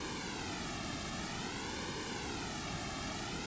pink noise with flanger, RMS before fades -40 dBFS, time 0-3.46 s, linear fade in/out 5 ms, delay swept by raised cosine 1.5 to 2.05 ms, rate 0.52 Hz, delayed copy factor -0.75, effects resampled to 16000 Hz

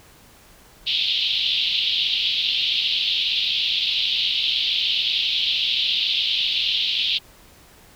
pink band-pass noise, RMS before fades -22 dBFS, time 0.86-7.19 s, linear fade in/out 20 ms, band 2900 to 4000 Hz, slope 48 dB/octave, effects pink hiss -50 dBFS RMS until 7.95 s

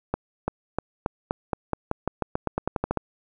accelerating click train, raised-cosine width 1 ms, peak -10 dBFS, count 18, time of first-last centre 0.14-2.973 s, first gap 340 ms, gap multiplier 0.9, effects none

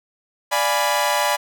sawtooth chord, D diminished seventh, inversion none, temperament equal, 587.3 / 698.5 / 830.6 / 987.8 Hz, D5 / F5 / Ab5 / Cb6, 0 / 0 / 0 / 0 cents, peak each -19 / -24 / -19 / -18 dBFS, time 0.51-1.37 s, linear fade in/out 20 ms, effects none

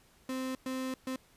35% pulse tone bursts at uneven times, 260 Hz, C4, 11 cents flat, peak -32 dBFS, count 3, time 0.29-0.55 / 0.66-0.94 / 1.07-1.16 s, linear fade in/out 2 ms, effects pink hiss -64 dBFS RMS until 1.36 s + resampled to 32000 Hz

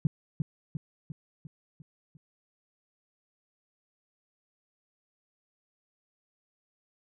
sine tone with echo, 152 Hz, D#3, 40 cents flat, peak -19 dBFS, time 0.05-0.07 s, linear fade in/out 2 ms, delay 350 ms, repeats 6, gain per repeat -5 dB, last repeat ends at 2.17 s, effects none

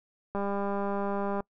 click train, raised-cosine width 1 ms, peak -19 dBFS, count 212, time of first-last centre 0.35-1.405 s, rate 200 Hz, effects noise-tail reverb RT60 0.1 s tail -25 dB re dry

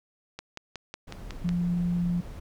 click train, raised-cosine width 0.2 ms, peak -20 dBFS, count 7, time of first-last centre 0.39-1.491 s, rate 5.45 Hz
brown noise, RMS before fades -40 dBFS, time 1.07-2.4 s, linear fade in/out 10 ms
sine tone, 174.7 Hz, F3, 1 cent sharp, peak -24 dBFS, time 1.44-2.21 s, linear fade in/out 10 ms
effects none

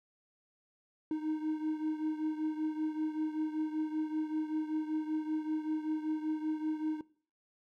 triangle beating tone pair, 309.5 / 314.7 Hz, D#4 / D#4, -9 / +20 cents, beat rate 5.2 Hz, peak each -32 / -36 dBFS, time 1.11-7.01 s, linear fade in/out 2 ms, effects noise-tail reverb RT60 0.5 s tail -21 dB re dry

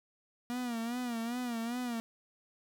45% pulse tone with vibrato, 238.2 Hz, A#3, 38 cents sharp, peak -34 dBFS, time 0.5-2 s, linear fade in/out 0 ms, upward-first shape sine, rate 2.5 Hz, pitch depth 86 cents each way, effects none

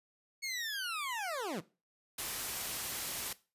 20% pulse linear sweep, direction down, 2217 to 133.5 Hz, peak -31 dBFS, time 0.42-1.61 s, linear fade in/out 20 ms
white noise, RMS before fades -38 dBFS, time 2.18-3.33 s, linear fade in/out 5 ms
effects noise-tail reverb RT60 0.3 s tail -18 dB re dry + resampled to 32000 Hz

